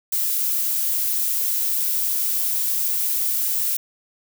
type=noise; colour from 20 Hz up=violet; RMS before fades=-22 dBFS; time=0.12-3.77 s; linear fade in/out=5 ms; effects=none